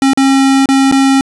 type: tone with dropouts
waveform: square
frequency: 270.3 Hz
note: C#4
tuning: 44 cents flat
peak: -7 dBFS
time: 0.02-1.21 s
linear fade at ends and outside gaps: 1 ms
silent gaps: 0.134-0.174 / 0.658-0.688 / 0.914-0.923 s
effects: resampled to 24000 Hz + 7-bit